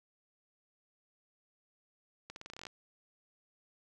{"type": "accelerating click train", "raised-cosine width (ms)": 0.2, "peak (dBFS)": -28, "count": 12, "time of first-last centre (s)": [2.3, 2.668], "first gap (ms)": 61, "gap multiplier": 0.87, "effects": []}